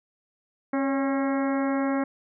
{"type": "harmonic tone with a mistuned harmonic", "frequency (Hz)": 271.5, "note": "C#4", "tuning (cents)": -36, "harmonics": [1, 2, 3, 4, 5, 6, 7, 8], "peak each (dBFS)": [-24, -30, -34, -36, -38, -40, -41, -42], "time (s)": [0.73, 2.04], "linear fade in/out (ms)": 5, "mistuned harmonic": 2, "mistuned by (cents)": 39, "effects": []}